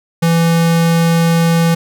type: tone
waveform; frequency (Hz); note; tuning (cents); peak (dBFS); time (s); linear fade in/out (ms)
square; 166.8; E3; +21; -10; 0.22-1.75; 10
effects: none